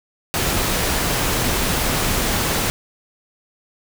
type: noise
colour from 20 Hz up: pink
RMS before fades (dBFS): -20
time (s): 0.34-2.7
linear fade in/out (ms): 0
effects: none